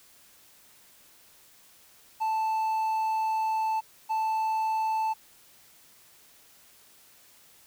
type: tone pair in turn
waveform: triangle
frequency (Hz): 880 / 880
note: A5 / A5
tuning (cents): 0 / 0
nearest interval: unison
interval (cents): 0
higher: neither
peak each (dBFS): -23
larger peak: neither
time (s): 2.2-3.81 / 4.09-5.14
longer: first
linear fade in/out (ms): 20
effects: white hiss -57 dBFS RMS until 7.66 s